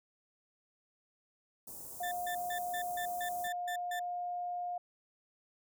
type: band-stop noise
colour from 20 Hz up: white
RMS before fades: -47 dBFS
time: 1.67-3.48 s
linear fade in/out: 5 ms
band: 890 to 7100 Hz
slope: 24 dB/octave
type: tone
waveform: sine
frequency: 710 Hz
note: F5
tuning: 28 cents sharp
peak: -35 dBFS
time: 2-4.78 s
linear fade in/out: 5 ms
type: tone bursts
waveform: 35% pulse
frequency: 1774 Hz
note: A6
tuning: 14 cents sharp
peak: -37 dBFS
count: 9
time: 2.03-3.995 s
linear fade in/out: 5 ms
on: 85 ms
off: 150 ms
effects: none